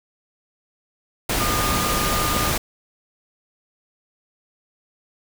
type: tone in noise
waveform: sine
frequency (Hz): 1215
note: D#6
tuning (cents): -42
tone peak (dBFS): -25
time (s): 1.4-2.51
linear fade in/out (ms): 5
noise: pink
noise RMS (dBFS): -22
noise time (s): 1.29-2.58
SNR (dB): -6
effects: none